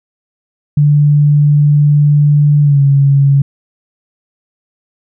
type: tone with pitch glide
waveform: sine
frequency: 146.83 to 139.39 Hz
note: D3 to C#3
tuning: 0 to +10 cents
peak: -5 dBFS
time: 0.77-3.42 s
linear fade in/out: 5 ms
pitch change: -90 cents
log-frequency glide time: 2.62-2.81 s
effects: none